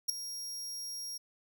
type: tone with ADSR envelope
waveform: sawtooth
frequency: 5600 Hz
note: F8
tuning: 4 cents sharp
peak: -21 dBFS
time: 0.08-1.18 s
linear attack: 16 ms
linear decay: 4 ms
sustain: -15 dB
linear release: 13 ms
effects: none